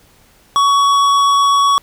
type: tone with tanh clipping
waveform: sine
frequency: 1123 Hz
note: C#6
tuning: 22 cents sharp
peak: -11 dBFS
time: 0.56-1.78 s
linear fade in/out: 0 ms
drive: 14 dB
effects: pink hiss -50 dBFS RMS until 1.82 s